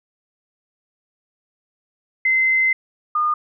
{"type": "tone pair in turn", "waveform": "sine", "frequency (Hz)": [2063, 1218.5], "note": ["C7", "D#6"], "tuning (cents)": [-25, -37], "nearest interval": "major sixth", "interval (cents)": 912, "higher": "first", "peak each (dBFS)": [-14, -16], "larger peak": "first", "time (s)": [[2.25, 2.73], [3.15, 3.34]], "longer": "first", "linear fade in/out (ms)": 5, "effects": []}